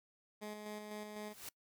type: tone with tremolo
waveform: 15% pulse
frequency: 210.9 Hz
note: G#3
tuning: 27 cents sharp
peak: -37 dBFS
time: 0.41-1.34 s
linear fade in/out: 20 ms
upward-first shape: square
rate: 4 Hz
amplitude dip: 35%
type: noise with exponential growth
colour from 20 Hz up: white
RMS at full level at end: -44 dBFS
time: 1.14-1.49 s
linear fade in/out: 5 ms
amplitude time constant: 76 ms
effects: noise-tail reverb RT60 0.1 s tail -23 dB re dry